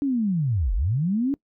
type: linear two-way sweep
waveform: sine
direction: down then up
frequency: 290 to 38 to 290 Hz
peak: -20 dBFS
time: 0.02-1.34 s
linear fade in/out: 0 ms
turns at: 0.74 s
effects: noise-tail reverb RT60 0.1 s tail -23 dB re dry